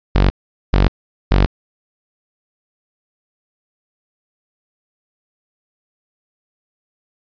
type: tone bursts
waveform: sawtooth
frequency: 47.71 Hz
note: G1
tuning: 46 cents flat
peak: -6 dBFS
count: 3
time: 0.15-1.46 s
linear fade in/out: 0 ms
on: 150 ms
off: 430 ms
effects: resampled to 11025 Hz + 8-bit